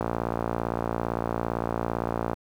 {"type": "click train", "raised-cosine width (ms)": 1, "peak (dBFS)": -12, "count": 135, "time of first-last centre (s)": [0.01, 2.332], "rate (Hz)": 57.7, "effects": ["high-pass 60 Hz 12 dB/octave", "8-bit"]}